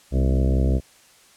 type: harmonic tone with a mistuned harmonic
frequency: 65.41 Hz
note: C2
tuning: in tune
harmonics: 1 / 2 / 3 / 4 / 5 / 6 / 7 / 8 / 9 / 10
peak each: -18 / -24 / -28 / -30 / -32 / -34 / -35 / -36 / -37 / -38 dBFS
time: 0.11-0.81 s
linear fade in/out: 50 ms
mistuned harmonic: 3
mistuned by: +52 cents
effects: white hiss -53 dBFS RMS until 1.36 s + low-pass 10000 Hz 12 dB/octave